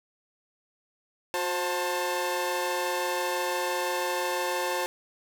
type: tone cluster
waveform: sawtooth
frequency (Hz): 361.3 / 529 / 886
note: F#4 / C5 / A5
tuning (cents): -41 / +19 / +12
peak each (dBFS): -29 / -27 / -27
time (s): 1.34-4.86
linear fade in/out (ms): 0
effects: none